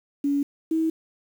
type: tone pair in turn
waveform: sine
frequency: 283.5 / 321.4 Hz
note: C#4 / E4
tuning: +39 / -44 cents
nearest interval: major second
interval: 217 cents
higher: second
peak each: -20 dBFS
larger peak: neither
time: 0.24-0.43 / 0.71-0.9 s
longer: neither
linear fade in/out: 5 ms
effects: 8-bit